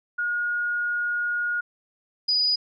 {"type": "tone pair in turn", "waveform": "sine", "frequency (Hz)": [1437, 4938], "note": ["F6", "D#8"], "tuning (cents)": [49, -14], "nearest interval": "octave + major sixth", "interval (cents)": 2137, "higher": "second", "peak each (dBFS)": [-23, -19], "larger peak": "second", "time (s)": [[0.18, 1.61], [2.28, 2.56]], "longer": "first", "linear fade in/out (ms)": 10, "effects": []}